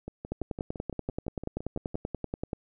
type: two click trains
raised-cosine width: 2 ms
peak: -24 / -18 dBFS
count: 12 / 24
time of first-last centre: 0.08-1.944 / 0.32-2.532 s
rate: 5.9 / 10.4 Hz
effects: none